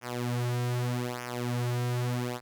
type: tone with flanger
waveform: sawtooth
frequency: 122.3 Hz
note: B2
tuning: 16 cents flat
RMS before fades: -31 dBFS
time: 0.01-2.41 s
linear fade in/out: 50 ms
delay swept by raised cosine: 0.24 to 4.74 ms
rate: 0.82 Hz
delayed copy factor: -0.85
effects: none